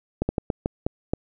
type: slowing click train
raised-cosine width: 2 ms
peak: -9 dBFS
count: 7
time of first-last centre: 0.22-1.135 s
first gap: 70 ms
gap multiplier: 1.31
effects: none